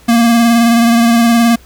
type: tone with vibrato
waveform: square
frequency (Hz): 233.1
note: A#3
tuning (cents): 0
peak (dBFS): -7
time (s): 0.08-1.56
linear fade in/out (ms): 10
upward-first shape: sine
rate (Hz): 19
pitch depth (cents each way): 29
effects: added 60 Hz sine -41 dBFS peak until 1.65 s + pink hiss -44 dBFS RMS until 1.65 s